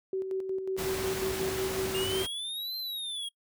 sine tone with tremolo, 380.7 Hz, F#4, 49 cents sharp, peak -28 dBFS, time 0.13-2.24 s, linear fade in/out 2 ms, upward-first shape square, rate 5.5 Hz, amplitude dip 45%
pink noise, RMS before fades -35 dBFS, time 0.77-2.27 s, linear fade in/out 20 ms
square exponential two-way sweep, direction up then down, 2794 to 4148 to 3260 Hz, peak -34 dBFS, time 1.94-3.29 s, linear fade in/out 10 ms, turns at 2.77 s
effects noise-tail reverb RT60 0.1 s tail -24 dB re dry + high-pass 60 Hz 12 dB/octave

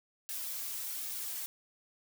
blue noise with flanger, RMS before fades -39 dBFS, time 0.29-1.46 s, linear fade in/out 0 ms, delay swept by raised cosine 2 to 4 ms, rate 1.3 Hz, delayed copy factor -0.85, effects none

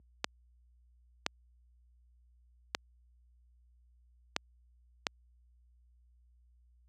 clicks, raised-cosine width 0.2 ms, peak -11 dBFS, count 5, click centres 0.244 / 1.264 / 2.749 / 4.364 / 5.068 s, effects added 60 Hz sine -41 dBFS peak until 6.88 s + high-pass 200 Hz 12 dB/octave

